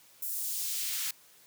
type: noise with high-pass filter sweep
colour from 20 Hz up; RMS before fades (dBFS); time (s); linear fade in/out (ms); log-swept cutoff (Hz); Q
white; -34; 0.22-1.11; 5; 11000 to 1600; 0.79
effects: white hiss -59 dBFS RMS until 1.46 s + high-pass 100 Hz 12 dB/octave